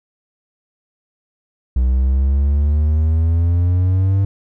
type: exponential sweep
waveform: triangle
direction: up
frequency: 61.74 to 98.8 Hz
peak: -10 dBFS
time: 1.76-4.25 s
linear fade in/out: 5 ms
effects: none